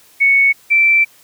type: tone pair in turn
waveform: sine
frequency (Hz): 2217 / 2337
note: C#7 / D7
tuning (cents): 0 / -9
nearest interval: minor second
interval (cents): 91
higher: second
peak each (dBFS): -8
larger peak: neither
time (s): 0.2-0.53 / 0.7-1.05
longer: second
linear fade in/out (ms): 20
effects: white hiss -48 dBFS RMS until 1.23 s + high-pass 60 Hz 12 dB/octave